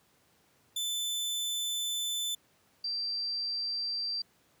sawtooth / sine tone pair in turn, 3520 / 4699 Hz, A7 / D8, 0 / 0 cents, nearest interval perfect fourth, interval 500 cents, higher second, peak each -28 / -31 dBFS, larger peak first, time 0.76-2.35 / 2.84-4.22 s, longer first, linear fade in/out 5 ms, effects pink hiss -67 dBFS RMS until 4.6 s + high-pass 100 Hz 12 dB/octave

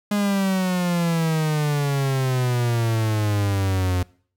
45% pulse exponential sweep, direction down, 207.7 to 89.1 Hz, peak -19 dBFS, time 0.11-4.03 s, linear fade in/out 5 ms, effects noise-tail reverb RT60 0.5 s tail -23 dB re dry

